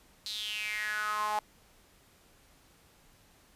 sawtooth tone with high-pass filter sweep, 211.6 Hz, G#3, 33 cents sharp, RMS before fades -34 dBFS, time 0.26-1.39 s, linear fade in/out 2 ms, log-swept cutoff 4200 to 830 Hz, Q 7.2, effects pink hiss -62 dBFS RMS until 3.55 s + resampled to 32000 Hz

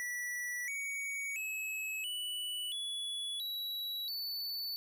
square tone with pitch steps, 1954 / 2245 / 2578 / 2962 / 3402 / 3908 / 4489 Hz, B6 / C#7 / E7 / F#7 / G#7 / B7 / C#8, -19 / +21 / -39 / +1 / +41 / -19 / +21 cents, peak -37 dBFS, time 0-4.76 s, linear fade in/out 0 ms, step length 680 ms, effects none

